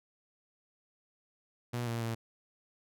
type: tone with pitch steps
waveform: sawtooth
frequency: 120.6 / 116.4 / 114.3 Hz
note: B2 / A#2 / A#2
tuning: -41 / -2 / -34 cents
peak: -29 dBFS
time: 1.73-2.15 s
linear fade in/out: 10 ms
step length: 140 ms
effects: none